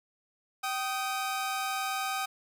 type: tone pair together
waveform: sawtooth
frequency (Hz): 772.9 / 1244.5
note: G5 / D#6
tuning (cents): -25 / 0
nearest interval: minor sixth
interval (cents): 825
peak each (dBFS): -29 / -30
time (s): 0.63-2.26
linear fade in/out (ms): 10
effects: none